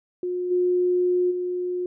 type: tone with level steps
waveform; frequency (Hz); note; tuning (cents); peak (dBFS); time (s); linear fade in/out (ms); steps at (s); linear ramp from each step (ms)
sine; 359.4; F4; +50; -24 / -18 / -24; 0.23-1.86; 2; 0.5 / 1.3; 20
effects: none